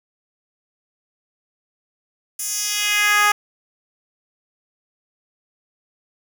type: tone with high-pass filter sweep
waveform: 10% pulse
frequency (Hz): 415.3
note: G#4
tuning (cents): 0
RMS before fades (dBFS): -19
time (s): 2.39-3.32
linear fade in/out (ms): 5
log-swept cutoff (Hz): 8800 to 980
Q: 1.5
effects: none